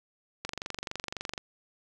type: click train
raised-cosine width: 0.2 ms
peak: -17 dBFS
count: 23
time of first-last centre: 0.45-1.378 s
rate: 23.7 Hz
effects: none